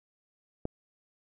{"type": "click", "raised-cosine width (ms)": 2, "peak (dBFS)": -19, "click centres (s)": 0.654, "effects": []}